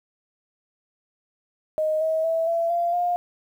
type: tone with pitch steps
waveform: sine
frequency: 622.3 / 638.3 / 654.7 / 671.6 / 688.9 / 706.6 Hz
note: D#5 / D#5 / E5 / E5 / F5 / F5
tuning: 0 / +44 / -12 / +32 / -24 / +20 cents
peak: -20 dBFS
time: 1.78-3.16 s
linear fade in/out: 0 ms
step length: 230 ms
effects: 9-bit